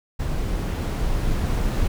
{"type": "noise with level ramp", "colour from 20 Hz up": "brown", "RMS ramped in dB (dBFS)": [-25, -21], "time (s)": [0.19, 1.88], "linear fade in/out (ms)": 10, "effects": []}